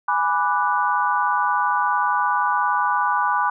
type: chord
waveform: sine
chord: G# half-diminished seventh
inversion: none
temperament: equal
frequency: 830.6 / 987.8 / 1174.7 / 1480 Hz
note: G#5 / B5 / D6 / F#6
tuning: 0 / 0 / 0 / 0 cents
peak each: -24 / -21 / -23 / -25 dBFS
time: 0.08-3.5 s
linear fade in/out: 5 ms
effects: none